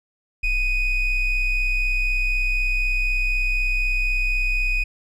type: ring-modulated tone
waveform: triangle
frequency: 1262 Hz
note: D#6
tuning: 24 cents sharp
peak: -13 dBFS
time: 0.43-4.84 s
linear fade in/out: 10 ms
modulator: 1230 Hz
effects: tanh soft clip ceiling -9 dBFS